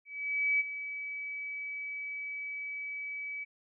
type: tone with ADSR envelope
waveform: sine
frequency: 2287 Hz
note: D7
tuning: 47 cents flat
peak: -24 dBFS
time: 0.05-3.45 s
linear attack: 550 ms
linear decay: 23 ms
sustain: -12 dB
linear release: 21 ms
effects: none